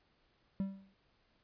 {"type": "tone with exponential decay", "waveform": "triangle", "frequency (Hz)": 194.5, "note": "G3", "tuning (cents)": -13, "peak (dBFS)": -28, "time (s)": [0.6, 0.94], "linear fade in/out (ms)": 0, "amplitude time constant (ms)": 72, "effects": ["pink hiss -73 dBFS RMS until 1.43 s", "resampled to 11025 Hz"]}